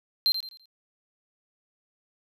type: tone with echo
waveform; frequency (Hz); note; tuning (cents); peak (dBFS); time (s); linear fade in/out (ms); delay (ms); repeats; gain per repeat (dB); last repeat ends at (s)
triangle; 4148; C8; -16; -18; 0.26-0.32; 0; 84; 4; -9; 0.656
effects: none